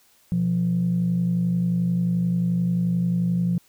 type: tone pair together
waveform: sine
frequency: 123.47 / 174.85 Hz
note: B2 / F3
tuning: 0 / +2 cents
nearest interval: tritone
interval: 602 cents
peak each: -26 / -19 dBFS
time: 0.32-3.58 s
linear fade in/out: 0 ms
effects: tanh soft clip ceiling -14 dBFS + white hiss -59 dBFS RMS until 3.68 s